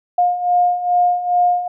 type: beating tone pair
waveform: sine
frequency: 710 / 712.4 Hz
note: F5 / F5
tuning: +28 / +34 cents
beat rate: 2.4 Hz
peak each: -19 / -14 dBFS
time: 0.18-1.68 s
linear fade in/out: 5 ms
effects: none